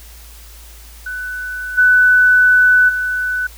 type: tone with level steps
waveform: sine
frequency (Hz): 1495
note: F#6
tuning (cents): +17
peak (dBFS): -22 / -7 / -16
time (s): 1.06-3.47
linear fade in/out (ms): 5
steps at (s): 1.77 / 2.88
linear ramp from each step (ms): 20
effects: added 56 Hz sine -37 dBFS peak until 3.57 s + white hiss -42 dBFS RMS until 3.57 s